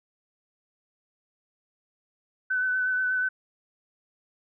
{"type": "tone with vibrato", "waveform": "sine", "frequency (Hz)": 1509, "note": "F#6", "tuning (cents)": 34, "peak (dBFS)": -23, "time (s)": [2.5, 3.29], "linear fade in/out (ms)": 10, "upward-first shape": "sine", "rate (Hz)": 8.3, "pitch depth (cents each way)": 20, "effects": []}